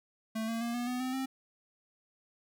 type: tone with pitch steps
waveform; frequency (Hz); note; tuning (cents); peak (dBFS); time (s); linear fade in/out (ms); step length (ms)
square; 221.5 / 228.1 / 234.9 / 242 / 249.2 / 256.7 / 264.3; A3 / A#3 / A#3 / B3 / B3 / C4 / C4; +12 / -37 / +13 / -35 / +16 / -33 / +18; -33; 0.35-1.26; 10; 130
effects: none